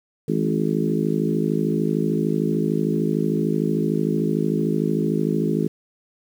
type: harmonic tone with a mistuned harmonic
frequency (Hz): 53.3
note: G#1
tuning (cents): +46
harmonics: 3 / 4 / 5 / 6 / 7 / 8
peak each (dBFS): -24 / -25 / -26 / -27 / -27 / -28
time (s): 0.28-5.68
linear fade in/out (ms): 5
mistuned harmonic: 3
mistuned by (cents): +26
effects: 8-bit